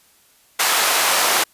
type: noise with high-pass filter sweep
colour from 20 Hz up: pink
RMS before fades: -17 dBFS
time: 0.59-1.44 s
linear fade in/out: 10 ms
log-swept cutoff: 950 to 630 Hz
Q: 0.86
effects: white hiss -55 dBFS RMS until 1.53 s + resampled to 32000 Hz